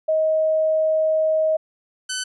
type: tone pair in turn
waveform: sine / 10% pulse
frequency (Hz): 630 / 1511.4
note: D#5 / F#6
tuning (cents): +21 / +36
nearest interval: octave + minor third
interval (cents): 1515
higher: second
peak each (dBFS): -16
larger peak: neither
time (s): 0.08-1.57 / 2.09-2.24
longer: first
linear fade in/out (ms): 10
effects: resampled to 24000 Hz